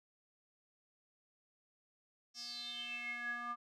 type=tone with band-pass filter sweep; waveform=square; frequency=240 Hz; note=B3; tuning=49 cents flat; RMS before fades=-43 dBFS; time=2.34-3.56 s; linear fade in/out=50 ms; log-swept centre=5600 to 1200 Hz; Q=9.3; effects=none